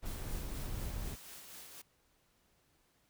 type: noise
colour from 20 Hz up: brown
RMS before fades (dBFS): -40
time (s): 0.02-1.16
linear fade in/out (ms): 20
type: noise with tremolo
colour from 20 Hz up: white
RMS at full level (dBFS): -50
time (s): 0.05-1.82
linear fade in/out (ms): 10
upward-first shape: sine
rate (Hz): 4.1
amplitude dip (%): 35
effects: pink hiss -73 dBFS RMS until 3.09 s